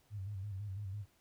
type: tone with vibrato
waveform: sine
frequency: 99.5 Hz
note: G2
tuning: 26 cents sharp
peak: -39 dBFS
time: 0.1-1.06 s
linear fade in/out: 50 ms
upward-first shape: square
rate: 6 Hz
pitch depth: 75 cents each way
effects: pink hiss -71 dBFS RMS until 1.2 s